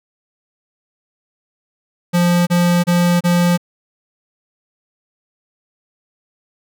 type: tone bursts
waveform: square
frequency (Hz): 174.9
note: F3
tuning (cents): +3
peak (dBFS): -12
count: 4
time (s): 2.13-3.577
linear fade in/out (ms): 20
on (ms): 340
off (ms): 29
effects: none